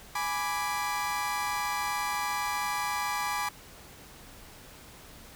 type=chord; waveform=30% pulse; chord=G# diminished; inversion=none; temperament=equal; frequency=830.6 / 987.8 / 1174.7 Hz; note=G#5 / B5 / D6; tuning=0 / 0 / 0 cents; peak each=-31 dBFS; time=0.15-3.49 s; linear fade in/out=5 ms; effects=pink hiss -50 dBFS RMS until 5.35 s